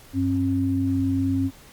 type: tone pair together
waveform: sine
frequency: 96.7 / 269.6 Hz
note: G2 / C#4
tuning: -23 / -48 cents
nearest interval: octave + tritone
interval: 1775 cents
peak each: -25 / -21 dBFS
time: 0.13-1.51 s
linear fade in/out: 50 ms
effects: pink hiss -49 dBFS RMS until 1.72 s + Opus 48 kbps